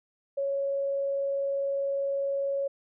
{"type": "tone with vibrato", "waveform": "sine", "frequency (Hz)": 554.4, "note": "C#5", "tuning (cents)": 0, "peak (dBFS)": -26, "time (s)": [0.37, 2.68], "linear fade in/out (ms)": 10, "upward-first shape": "triangle", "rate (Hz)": 20, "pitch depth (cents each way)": 14, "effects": []}